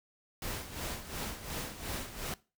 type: noise with tremolo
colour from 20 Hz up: pink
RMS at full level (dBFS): -37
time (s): 0.42-2.34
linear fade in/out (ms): 2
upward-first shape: sine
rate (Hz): 2.8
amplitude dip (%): 70
effects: noise-tail reverb RT60 0.3 s tail -20 dB re dry